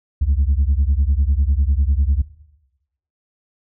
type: beating tone pair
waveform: sine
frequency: 65.41 / 75.41 Hz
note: C2 / D2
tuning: 0 / +46 cents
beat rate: 10 Hz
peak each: -15 dBFS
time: 0.21-2.22 s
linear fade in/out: 10 ms
effects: noise-tail reverb RT60 0.9 s tail -19 dB re dry + tanh soft clip ceiling -10 dBFS